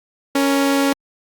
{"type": "tone pair together", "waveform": "sawtooth", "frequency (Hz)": [277.5, 466.2], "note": ["C#4", "A#4"], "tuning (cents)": [2, 0], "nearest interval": "major sixth", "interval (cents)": 898, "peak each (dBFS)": [-11, -21], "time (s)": [0.35, 0.93], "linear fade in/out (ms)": 5, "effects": ["Opus 48 kbps"]}